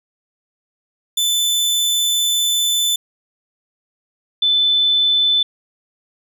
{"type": "tone pair in turn", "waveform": ["sawtooth", "sine"], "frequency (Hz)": [3515, 3515], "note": ["A7", "A7"], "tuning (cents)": [-2, -2], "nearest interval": "unison", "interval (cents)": 0, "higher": "neither", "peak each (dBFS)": -12, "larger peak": "neither", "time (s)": [[1.17, 2.96], [4.42, 5.43]], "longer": "first", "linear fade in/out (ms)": 5, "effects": []}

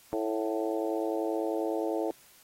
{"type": "harmonic tone with a mistuned harmonic", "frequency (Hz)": 110, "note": "A2", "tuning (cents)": 0, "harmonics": [3, 4, 5, 6, 7, 8], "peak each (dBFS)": [-32, -33, -35, -37, -39, -43], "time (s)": [0.13, 2.11], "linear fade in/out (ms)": 0, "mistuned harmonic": 7, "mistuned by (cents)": -39, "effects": ["white hiss -58 dBFS RMS until 2.43 s", "AAC 48 kbps"]}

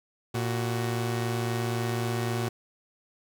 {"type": "tone pair together", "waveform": "sawtooth", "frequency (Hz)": [116.1, 372.1], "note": ["A#2", "F#4"], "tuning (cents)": [-7, 10], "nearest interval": "octave + minor sixth", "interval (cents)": 2017, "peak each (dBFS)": [-24, -29], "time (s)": [0.34, 2.49], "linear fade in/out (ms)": 10, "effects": []}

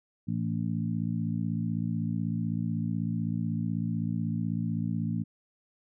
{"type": "harmonic tone with a mistuned harmonic", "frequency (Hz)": 56, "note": "A1", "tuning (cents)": 31, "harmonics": [2, 3, 4, 5], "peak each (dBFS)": [-33, -31, -33, -39], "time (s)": [0.27, 5.24], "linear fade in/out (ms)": 20, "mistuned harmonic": 5, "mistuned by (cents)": 16, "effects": []}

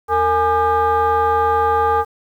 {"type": "tone with frequency modulation", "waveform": "sine", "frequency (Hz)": 830.6, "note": "G#5", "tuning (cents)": 0, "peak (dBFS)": -12, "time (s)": [0.08, 2.05], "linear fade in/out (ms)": 50, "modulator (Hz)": 375, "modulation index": 1.2, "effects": ["tanh soft clip ceiling -8 dBFS", "8-bit"]}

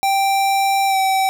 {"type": "tone with pitch glide", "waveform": "square", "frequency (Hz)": [784, 769.2], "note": ["G5", "G5"], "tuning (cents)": [0, -33], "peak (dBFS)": -15, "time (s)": [0.03, 1.29], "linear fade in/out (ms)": 0, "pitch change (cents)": -33, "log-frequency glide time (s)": [0.87, 0.97], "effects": ["9-bit"]}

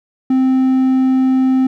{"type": "tone", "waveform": "triangle", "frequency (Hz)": 260.9, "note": "C4", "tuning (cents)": -5, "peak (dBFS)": -8, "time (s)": [0.3, 1.67], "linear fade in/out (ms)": 5, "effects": []}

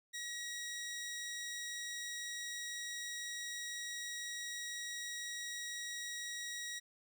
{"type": "tone", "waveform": "15% pulse", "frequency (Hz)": 1906, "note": "A#6", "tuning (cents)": 38, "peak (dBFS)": -35, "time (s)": [0.13, 6.8], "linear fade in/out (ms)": 20, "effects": []}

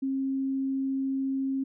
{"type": "tone", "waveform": "sine", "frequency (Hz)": 268.6, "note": "C4", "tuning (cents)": 46, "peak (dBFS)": -26, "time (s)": [0.02, 1.64], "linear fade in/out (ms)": 10, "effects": []}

